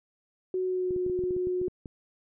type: tone with pitch glide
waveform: sine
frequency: 370.5 to 363.5 Hz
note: F#4 to F#4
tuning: +2 to -31 cents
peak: -26 dBFS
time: 0.54-1.68 s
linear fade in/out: 2 ms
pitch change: -33 cents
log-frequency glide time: 0.65-0.96 s
type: clicks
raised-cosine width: 3 ms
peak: -27 dBFS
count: 12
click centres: 0.908 / 0.963 / 1.064 / 1.098 / 1.191 / 1.238 / 1.308 / 1.365 / 1.471 / 1.615 / 1.682 / 1.858 s
effects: none